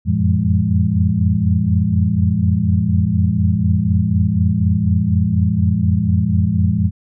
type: tone cluster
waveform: sine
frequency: 88.4 / 92.5 / 112.2 / 169.8 / 204.2 Hz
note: F2 / F#2 / A2 / F3 / G#3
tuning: +22 / 0 / +34 / -48 / -29 cents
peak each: -19 dBFS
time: 0.05-6.91 s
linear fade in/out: 50 ms
effects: none